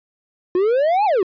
triangle exponential two-way sweep, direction up then down, 349.2 to 880 to 349.2 Hz, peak -12 dBFS, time 0.55-1.23 s, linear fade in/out 2 ms, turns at 1.05 s, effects resampled to 11025 Hz

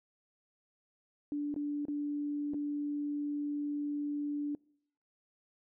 sine tone with dropouts, 291.6 Hz, D4, 12 cents flat, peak -32 dBFS, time 1.32-4.55 s, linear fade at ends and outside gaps 1 ms, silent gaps 1.542-1.562 / 1.853-1.883 / 2.536-2.543 s, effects noise-tail reverb RT60 0.7 s tail -26 dB re dry

